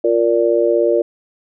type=chord; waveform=sine; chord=Bb major; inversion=second; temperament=just; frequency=349.6 / 466.2 / 582.7 Hz; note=F4 / Bb4 / D5; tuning=+2 / 0 / -14 cents; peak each=-16 dBFS; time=0.04-1.02 s; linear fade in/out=5 ms; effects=none